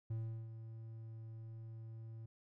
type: tone with ADSR envelope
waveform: triangle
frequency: 112.4 Hz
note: A2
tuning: 37 cents sharp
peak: -35 dBFS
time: 0.1-2.26 s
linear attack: 8 ms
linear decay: 370 ms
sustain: -10 dB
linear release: 6 ms
effects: none